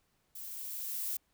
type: noise with level ramp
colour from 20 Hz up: violet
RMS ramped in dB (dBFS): -45 to -35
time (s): 0.35-1.17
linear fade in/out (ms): 5
effects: pink hiss -75 dBFS RMS until 1.33 s